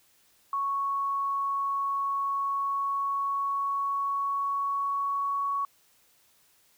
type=tone with pitch glide; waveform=sine; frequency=1108.7 to 1117.7 Hz; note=C#6 to C#6; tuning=0 to +14 cents; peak=-26 dBFS; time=0.53-5.65 s; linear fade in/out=2 ms; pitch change=+14 cents; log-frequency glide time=2.38-5.41 s; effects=white hiss -64 dBFS RMS until 6.77 s